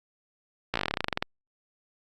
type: slowing click train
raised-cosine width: 0.3 ms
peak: -10 dBFS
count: 17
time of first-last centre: 0.74-1.225 s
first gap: 16 ms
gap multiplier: 1.08
effects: Opus 48 kbps